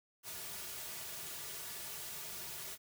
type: noise with comb filter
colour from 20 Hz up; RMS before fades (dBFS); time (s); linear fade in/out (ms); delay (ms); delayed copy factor
white; -45; 0.23-2.78; 50; 3.8; -0.75
effects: none